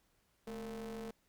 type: ring-modulated tone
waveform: 45% pulse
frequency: 119.8 Hz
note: A#2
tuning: 48 cents sharp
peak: -39 dBFS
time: 0.47-1.11 s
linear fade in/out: 5 ms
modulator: 336 Hz
effects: pink hiss -75 dBFS RMS until 1.28 s